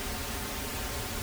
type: noise with comb filter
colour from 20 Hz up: pink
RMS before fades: -35 dBFS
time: 0-1.22 s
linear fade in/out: 0 ms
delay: 6.1 ms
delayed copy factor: -0.85
effects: none